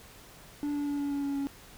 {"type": "tone with pitch steps", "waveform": "triangle", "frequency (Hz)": [291.3, 289.1, 287, 284.8, 282.7, 280.6, 278.5], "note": ["D4", "D4", "D4", "C#4", "C#4", "C#4", "C#4"], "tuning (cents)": [-14, -27, -40, 47, 34, 21, 8], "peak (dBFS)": -27, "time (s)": [0.63, 1.47], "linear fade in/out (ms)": 0, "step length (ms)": 120, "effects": ["pink hiss -52 dBFS RMS until 1.77 s"]}